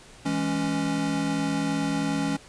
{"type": "chord", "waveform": "square", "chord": "C# minor", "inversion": "first", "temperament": "equal", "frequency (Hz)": [164.81, 207.7, 277.2], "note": ["E3", "G#3", "C#4"], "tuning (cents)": [0, 0, 0], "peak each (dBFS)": [-31, -32, -27], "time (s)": [0.25, 2.37], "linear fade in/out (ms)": 10, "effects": ["pink hiss -49 dBFS RMS until 2.48 s", "resampled to 22050 Hz"]}